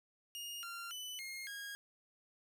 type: tone with pitch steps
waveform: sawtooth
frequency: 2850 / 1383 / 2994 / 2139 / 1636 Hz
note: F7 / F6 / F#7 / C7 / G#6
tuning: +34 / -17 / +20 / +38 / -26 cents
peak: -40 dBFS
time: 0.35-1.75 s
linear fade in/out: 0 ms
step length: 280 ms
effects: none